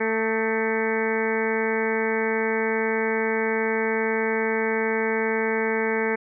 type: harmonic tone with a mistuned harmonic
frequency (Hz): 222.4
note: A3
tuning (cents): +19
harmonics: 1 / 2 / 3 / 4 / 5 / 6 / 7 / 8 / 9 / 10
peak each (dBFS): -29 / -24 / -37 / -31 / -40 / -39 / -33 / -32 / -33 / -32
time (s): 0-6.16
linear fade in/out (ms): 10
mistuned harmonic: 6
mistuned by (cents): -58
effects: none